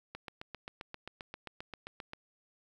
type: click train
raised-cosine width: 0.3 ms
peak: -26 dBFS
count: 16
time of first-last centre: 0.15-2.134 s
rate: 7.56 Hz
effects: 10-bit